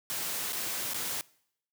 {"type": "noise with dropouts", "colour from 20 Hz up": "white", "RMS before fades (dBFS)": -34, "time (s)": [0.1, 1.21], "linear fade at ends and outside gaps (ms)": 0, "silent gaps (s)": [[0.524, 0.53], [0.935, 0.944]], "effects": ["noise-tail reverb RT60 0.7 s tail -23 dB re dry", "high-pass 100 Hz 12 dB/octave"]}